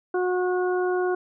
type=harmonic tone; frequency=363.7 Hz; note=F#4; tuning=30 cents flat; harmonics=1 / 2 / 3 / 4; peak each=-22 / -30 / -35 / -33 dBFS; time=0.14-1.15 s; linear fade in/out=5 ms; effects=none